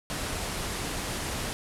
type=low-pass noise; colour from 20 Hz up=pink; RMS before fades=-33 dBFS; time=0.1-1.53 s; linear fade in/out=0 ms; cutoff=12000 Hz; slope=48 dB/octave; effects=none